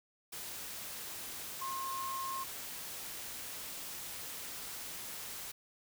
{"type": "tone in noise", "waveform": "sine", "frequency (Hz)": 1068, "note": "C6", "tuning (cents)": 35, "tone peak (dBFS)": -37, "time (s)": [1.61, 2.44], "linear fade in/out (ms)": 10, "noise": "white", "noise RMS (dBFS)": -44, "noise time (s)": [0.32, 5.52], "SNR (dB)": 4, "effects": []}